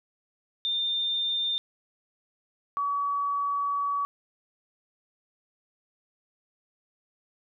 sine tone pair in turn, 3607 / 1136.1 Hz, A7 / C#6, +42 / +42 cents, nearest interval octave + minor sixth, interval 2000 cents, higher first, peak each -25 dBFS, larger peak neither, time 0.65-1.58 / 2.77-4.05 s, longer second, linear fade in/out 0 ms, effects none

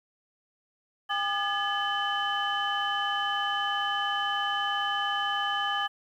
sine tone cluster, 806 / 1211 / 1703 / 3034 Hz, G5 / D#6 / G#6 / F#7, +48 / -47 / +43 / +43 cents, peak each -31 dBFS, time 1.09-5.88 s, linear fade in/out 20 ms, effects tanh soft clip ceiling -18 dBFS + 10-bit

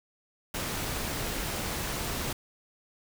pink noise with amplitude modulation, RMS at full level -31 dBFS, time 0.54-2.33 s, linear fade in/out 5 ms, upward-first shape sine, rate 255 Hz, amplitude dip 45%, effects none

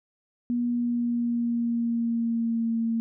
sine tone with pitch glide, 240.8 to 228.3 Hz, B3 to A#3, -44 to -36 cents, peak -23 dBFS, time 0.5-3 s, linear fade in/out 0 ms, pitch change -92 cents, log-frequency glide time 0.67-2.75 s, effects none

